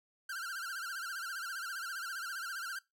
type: tone with vibrato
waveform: 45% pulse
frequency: 1469 Hz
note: F#6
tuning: 13 cents flat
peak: -38 dBFS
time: 0.29-2.79 s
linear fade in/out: 5 ms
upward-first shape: sine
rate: 15 Hz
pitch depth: 150 cents each way
effects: noise-tail reverb RT60 0.2 s tail -20 dB re dry